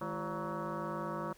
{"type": "tone with frequency modulation", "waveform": "sine", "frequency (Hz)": 392, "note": "G4", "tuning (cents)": 0, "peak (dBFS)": -35, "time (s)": [0.01, 1.33], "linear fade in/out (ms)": 5, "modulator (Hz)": 183, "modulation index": 5.1, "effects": ["pink hiss -62 dBFS RMS until 1.37 s"]}